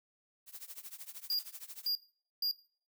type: noise with tremolo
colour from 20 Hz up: blue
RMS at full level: -44 dBFS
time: 0.46-1.9 s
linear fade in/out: 50 ms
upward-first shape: triangle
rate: 13 Hz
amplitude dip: 100%
type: tone bursts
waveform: square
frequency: 4824 Hz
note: D8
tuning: 46 cents sharp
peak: -31 dBFS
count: 3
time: 1.3-2.513 s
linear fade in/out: 2 ms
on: 91 ms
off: 470 ms
effects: noise-tail reverb RT60 0.4 s tail -17 dB re dry